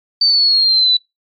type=exponential sweep; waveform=sine; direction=down; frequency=4599 to 3950 Hz; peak=-9 dBFS; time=0.21-0.97 s; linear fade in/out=5 ms; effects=noise-tail reverb RT60 0.2 s tail -24 dB re dry + MP3 48 kbps